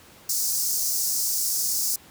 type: high-pass noise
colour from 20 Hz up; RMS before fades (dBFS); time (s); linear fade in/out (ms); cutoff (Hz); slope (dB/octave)
pink; -25; 0.29-1.96; 5; 5000; 48
effects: pink hiss -50 dBFS RMS until 2.1 s + high-pass 80 Hz 12 dB/octave